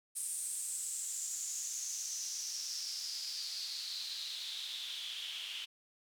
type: noise with band-pass filter sweep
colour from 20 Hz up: white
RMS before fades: -41 dBFS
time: 0.15-5.66 s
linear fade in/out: 20 ms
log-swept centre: 9100 to 3000 Hz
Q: 5.8
effects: none